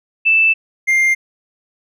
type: tone pair in turn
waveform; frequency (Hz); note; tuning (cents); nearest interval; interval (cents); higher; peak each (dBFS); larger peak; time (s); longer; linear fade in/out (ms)
sine / triangle; 2643 / 2107; E7 / C7; +4 / +12; major third; 392; first; -9; neither; 0.25-0.54 / 0.87-1.15; first; 20
effects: none